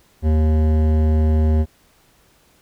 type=tone with hard clipping; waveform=sine; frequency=77.8 Hz; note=D#2; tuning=in tune; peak=-15 dBFS; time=0.22-1.66 s; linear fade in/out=50 ms; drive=14 dB; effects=pink hiss -56 dBFS RMS until 2.61 s